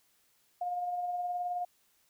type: tone with tremolo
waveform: sine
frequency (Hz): 712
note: F5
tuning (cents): +33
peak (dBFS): -30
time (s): 0.61-1.65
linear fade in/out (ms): 5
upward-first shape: sine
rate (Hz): 19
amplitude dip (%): 35
effects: white hiss -70 dBFS RMS until 2.09 s

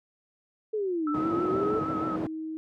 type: exponential two-way sweep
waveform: sine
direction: down then up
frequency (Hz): 443.4 to 293.7 to 443.4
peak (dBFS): -26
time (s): 0.73-1.8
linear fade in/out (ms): 10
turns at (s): 1.1
type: tone with vibrato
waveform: sine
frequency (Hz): 1300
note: E6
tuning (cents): -24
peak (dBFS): -31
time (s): 1.07-2.16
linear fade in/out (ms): 2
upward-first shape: sine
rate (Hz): 6.3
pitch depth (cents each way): 43
type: band-pass noise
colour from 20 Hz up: white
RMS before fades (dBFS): -34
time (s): 1.14-2.27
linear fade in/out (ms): 5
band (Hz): 120 to 420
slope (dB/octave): 12
type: tone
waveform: sine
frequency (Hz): 316.7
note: D#4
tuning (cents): +31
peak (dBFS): -32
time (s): 1.32-2.57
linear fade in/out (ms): 0
effects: none

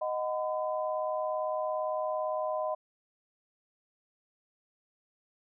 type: chord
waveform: sine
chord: B major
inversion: first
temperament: equal with one note detuned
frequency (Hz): 622.3 / 740 / 1011.4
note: D#5 / F#5 / B5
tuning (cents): 0 / 0 / +41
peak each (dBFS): -31 / -37 / -36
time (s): 0.01-2.75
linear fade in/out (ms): 10
effects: none

